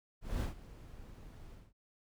brown noise with ADSR envelope, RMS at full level -33 dBFS, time 0.21-1.73 s, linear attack 200 ms, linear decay 130 ms, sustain -18 dB, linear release 200 ms, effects none

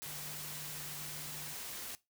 sine tone in noise, 150.2 Hz, D3, 39 cents sharp, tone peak -51 dBFS, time 0.06-1.53 s, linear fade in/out 0 ms, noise white, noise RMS -44 dBFS, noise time 0.02-1.95 s, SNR -10 dB, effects noise-tail reverb RT60 0.2 s tail -18 dB re dry

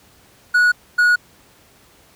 triangle tone pair in turn, 1462 / 1454.9 Hz, F#6 / F#6, -21 / -30 cents, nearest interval unison, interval 9 cents, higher first, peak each -9 dBFS, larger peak neither, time 0.54-0.72 / 0.98-1.16 s, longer neither, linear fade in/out 10 ms, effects pink hiss -51 dBFS RMS until 2.15 s + high-pass 60 Hz 12 dB/octave

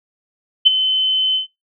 sine tone with ADSR envelope, 3053 Hz, G7, 46 cents flat, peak -3 dBFS, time 0.65-1.47 s, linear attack 19 ms, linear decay 16 ms, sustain -11 dB, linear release 120 ms, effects noise-tail reverb RT60 0.2 s tail -23 dB re dry

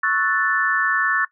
sine chord, F# minor seventh, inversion second, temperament equal, 1108.7 / 1318.5 / 1480 / 1760 Hz, C#6 / E6 / F#6 / A6, 0 / 0 / 0 / 0 cents, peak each -24 / -25 / -23 / -20 dBFS, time 0.03-1.25 s, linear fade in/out 5 ms, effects noise-tail reverb RT60 0.1 s tail -17 dB re dry

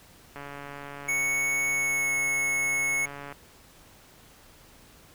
click train, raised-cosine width 0.5 ms, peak -25 dBFS, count 422, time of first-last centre 0.36-3.325 s, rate 142 Hz
square tone with pitch glide, 2217 to 2195 Hz, C#7 to C#7, 0 to -18 cents, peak -25 dBFS, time 1.08-3.06 s, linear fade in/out 10 ms, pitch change -18 cents, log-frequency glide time 1.68-2.13 s
effects pink hiss -54 dBFS RMS until 5.14 s

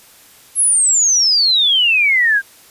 sine exponential sweep, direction down, 11175 to 1568 Hz, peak -10 dBFS, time 0.55-2.42 s, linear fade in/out 50 ms, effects white hiss -45 dBFS RMS until 2.7 s + resampled to 32000 Hz

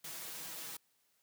white noise with comb filter, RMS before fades -45 dBFS, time 0.04-0.77 s, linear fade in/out 5 ms, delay 6.2 ms, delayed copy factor +0.85, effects white hiss -75 dBFS RMS until 1.22 s + high-pass 80 Hz 12 dB/octave

